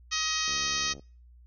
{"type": "harmonic tone", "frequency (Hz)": 631, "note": "D#5", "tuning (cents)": 24, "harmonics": [2, 3, 4, 5, 6, 7, 8, 9, 10], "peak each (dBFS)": [-36, -36, -36, -36, -36, -36, -36, -36, -36], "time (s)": [0.11, 0.94], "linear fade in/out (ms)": 20}
{"type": "click train", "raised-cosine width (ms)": 2, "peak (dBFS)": -33, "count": 37, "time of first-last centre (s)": [0.48, 0.995], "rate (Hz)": 69.9}
{"effects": ["noise-tail reverb RT60 0.4 s tail -26 dB re dry", "added 60 Hz sine -51 dBFS peak until 1.46 s"]}